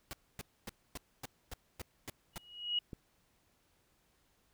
pink noise bursts, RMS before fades -43 dBFS, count 9, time 0.11-2.379 s, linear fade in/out 0 ms, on 21 ms, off 260 ms
sine tone with exponential growth, 2900 Hz, F#7, 35 cents flat, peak -28 dBFS, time 2.33-2.79 s, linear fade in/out 5 ms, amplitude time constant 100 ms
click, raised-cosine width 3 ms, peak -31 dBFS, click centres 2.932 s
effects pink hiss -73 dBFS RMS until 4.53 s

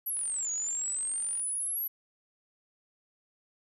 sine exponential two-way sweep, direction down then up, 11840 to 6690 to 11840 Hz, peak -30 dBFS, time 0.06-1.88 s, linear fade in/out 10 ms, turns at 0.51 s
click train, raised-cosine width 0.2 ms, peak -35 dBFS, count 58, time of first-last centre 0.17-1.396 s, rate 46.5 Hz
effects none

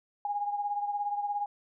sine beating tone pair, 818 / 835 Hz, G#5 / G#5, -26 / +9 cents, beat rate 17 Hz, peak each -30 / -37 dBFS, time 0.25-1.46 s, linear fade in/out 2 ms, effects none

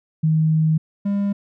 sine / triangle tone pair in turn, 157.7 / 200.9 Hz, D#3 / G3, +24 / +43 cents, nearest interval major third, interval 419 cents, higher second, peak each -14 / -16 dBFS, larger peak first, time 0.23-0.78 / 1.05-1.33 s, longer first, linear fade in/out 10 ms, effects none

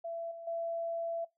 sine tone with level steps, 670 Hz, E5, 28 cents sharp, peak -36 / -43 / -33 dBFS, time 0.04-1.25 s, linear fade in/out 10 ms, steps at 0.31 / 0.47 s, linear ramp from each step 5 ms, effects noise-tail reverb RT60 0.2 s tail -21 dB re dry

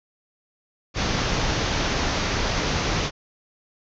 pink low-pass noise, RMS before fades -24 dBFS, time 0.94-3.11 s, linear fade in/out 50 ms, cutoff 6500 Hz, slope 96 dB/octave, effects none

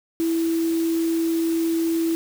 sine tone in noise, 329.6 Hz, E4, in tune, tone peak -19 dBFS, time 0.2-2.15 s, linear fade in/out 0 ms, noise white, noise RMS -37 dBFS, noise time 0.2-2.15 s, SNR +15 dB, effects none

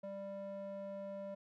square tone with band-pass filter, 197.2 Hz, G3, 11 cents sharp, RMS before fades -45 dBFS, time 0.03-1.35 s, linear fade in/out 10 ms, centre 510 Hz, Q 4.6, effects none

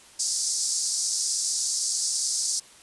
pink band-pass noise, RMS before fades -27 dBFS, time 0.19-2.6 s, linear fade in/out 10 ms, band 4800 to 9500 Hz, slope 48 dB/octave, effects white hiss -51 dBFS RMS until 2.82 s + resampled to 24000 Hz

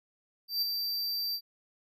square tone with ADSR envelope, 4678 Hz, D8, 8 cents flat, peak -26 dBFS, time 0.48-1.41 s, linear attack 140 ms, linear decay 13 ms, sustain -5 dB, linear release 67 ms, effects none

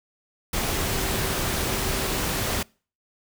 sine tone in noise, 384 Hz, G4, 36 cents flat, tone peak -35 dBFS, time 0.76-2.2 s, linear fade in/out 5 ms, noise pink, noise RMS -26 dBFS, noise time 0.53-2.63 s, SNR -12 dB, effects noise-tail reverb RT60 0.4 s tail -26 dB re dry

